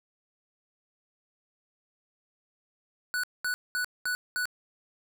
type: tone bursts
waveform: square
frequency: 1480 Hz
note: F#6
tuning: in tune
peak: -28 dBFS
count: 5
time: 3.14-4.455 s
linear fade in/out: 0 ms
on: 95 ms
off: 210 ms
effects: none